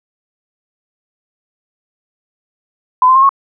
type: tone with pitch steps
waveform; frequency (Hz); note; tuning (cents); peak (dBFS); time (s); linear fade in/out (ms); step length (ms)
sine; 1011 / 1038.8 / 1067.4 / 1096.8; B5 / C6 / C6 / C#6; +40 / -13 / +34 / -19; -5; 3.02-3.292; 2; 68
effects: none